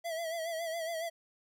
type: tone with vibrato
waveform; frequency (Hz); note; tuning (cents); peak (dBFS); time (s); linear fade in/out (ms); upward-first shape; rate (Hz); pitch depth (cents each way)
square; 659.3; E5; 0; -35; 0.04-1.1; 20; sine; 7.2; 60
effects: none